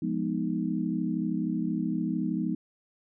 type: chord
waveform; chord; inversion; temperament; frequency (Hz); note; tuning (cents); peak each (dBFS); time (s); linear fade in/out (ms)
sine; F half-diminished seventh; none; equal; 174.61 / 207.7 / 246.9 / 311.1; F3 / Ab3 / Cb4 / Eb4; 0 / 0 / 0 / 0; -32; 0.02-2.55; 5
effects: none